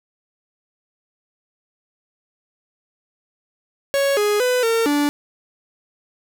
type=tone with pitch steps; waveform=45% pulse; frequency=555 / 415.8 / 500 / 455.8 / 290.9 Hz; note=C#5 / G#4 / B4 / A#4 / D4; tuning=+2 / +2 / +21 / -39 / -16 cents; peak=-16 dBFS; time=3.94-5.09 s; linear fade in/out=0 ms; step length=230 ms; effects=none